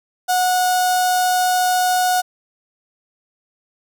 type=tone with notch filter; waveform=sawtooth; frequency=731 Hz; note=F#5; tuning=21 cents flat; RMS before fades=-17 dBFS; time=0.28-2.22 s; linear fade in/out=20 ms; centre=2300 Hz; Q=0.97; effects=none